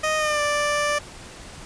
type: tone with pitch glide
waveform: 15% pulse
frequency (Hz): 621 to 588.5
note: D#5 to D5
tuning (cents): -3 to +3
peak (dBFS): -14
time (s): 0.03-0.99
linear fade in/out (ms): 10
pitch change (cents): -94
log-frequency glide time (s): 0.17-0.41
effects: pink hiss -41 dBFS RMS until 1.65 s + resampled to 22050 Hz